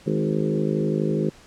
harmonic tone with a mistuned harmonic, 52.2 Hz, G#1, 10 cents sharp, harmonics 3 / 4 / 5 / 6 / 7 / 8 / 9 / 10, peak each -25 / -26 / -35 / -29 / -28 / -29 / -34 / -34 dBFS, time 0.06-1.3 s, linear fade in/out 10 ms, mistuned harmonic 7, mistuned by +15 cents, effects pink hiss -50 dBFS RMS until 1.46 s + low-pass 8000 Hz 12 dB/octave

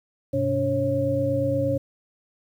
sine tone cluster, 100.1 / 128.5 / 286.1 / 545 Hz, G2 / C3 / D4 / C#5, +37 / -31 / -45 / -29 cents, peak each -30 / -28 / -27 / -23 dBFS, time 0.33-1.78 s, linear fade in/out 10 ms, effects 9-bit

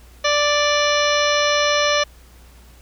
harmonic tone, 587.3 Hz, D5, in tune, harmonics 1 / 2 / 3 / 4 / 5 / 6 / 7 / 9 / 10, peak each -19 / -22 / -24 / -25 / -26 / -27 / -27 / -29 / -29 dBFS, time 0.24-2.04 s, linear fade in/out 10 ms, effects added 60 Hz sine -44 dBFS peak until 2.81 s + pink hiss -51 dBFS RMS until 2.81 s

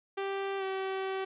sawtooth tone with pitch glide, 392 to 383.3 Hz, G4 to G4, 0 to -39 cents, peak -28 dBFS, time 0.17-1.25 s, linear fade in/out 10 ms, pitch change -39 cents, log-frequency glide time 0.58-0.63 s, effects resampled to 8000 Hz + 10-bit

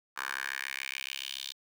10% pulse tone with high-pass filter sweep, 67 Hz, C2, 42 cents sharp, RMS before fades -38 dBFS, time 0.16-1.53 s, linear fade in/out 20 ms, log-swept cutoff 1300 to 3700 Hz, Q 3.5, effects none

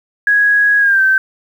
sine tone with pitch glide, 1661.2 to 1550 Hz, G#6 to G6, 0 to -20 cents, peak -8 dBFS, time 0.27-1.18 s, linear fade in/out 2 ms, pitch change -120 cents, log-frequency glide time 0.79-1.02 s, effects 7-bit

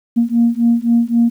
sine beating tone pair, 232.4 / 236.2 Hz, A#3 / A#3, -5 / +23 cents, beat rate 3.8 Hz, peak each -13 dBFS, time 0.16-1.3 s, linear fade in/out 20 ms, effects tanh soft clip ceiling -4 dBFS + 8-bit

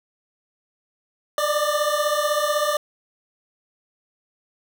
25% pulse beating tone pair, 587.3 / 603.3 Hz, D5 / D5, 0 / +46 cents, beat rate 16 Hz, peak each -19 dBFS, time 1.38-2.77 s, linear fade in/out 2 ms, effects none

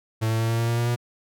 45% pulse tone with pitch steps, 111.1 / 112.33 / 113.57 / 114.82 / 116.09 / 117.37 / 118.66 / 119.97 Hz, A2 / A2 / A#2 / A#2 / A#2 / A#2 / A#2 / B2, +17 / +36 / -45 / -26 / -7 / +12 / +31 / -50 cents, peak -21 dBFS, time 0.21-0.962 s, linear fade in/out 20 ms, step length 94 ms, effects none

